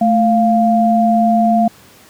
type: tone pair together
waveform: sine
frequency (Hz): 219.7 / 697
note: A3 / F5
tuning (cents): -2 / -4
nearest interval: octave + minor sixth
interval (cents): 1998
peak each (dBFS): -12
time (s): 0.01-1.68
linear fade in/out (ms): 5
effects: pink hiss -44 dBFS RMS until 2.09 s + high-pass 100 Hz 12 dB/octave